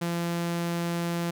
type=tone; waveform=sawtooth; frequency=170.9 Hz; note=F3; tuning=37 cents flat; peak=-23 dBFS; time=0.01-1.31 s; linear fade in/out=10 ms; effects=none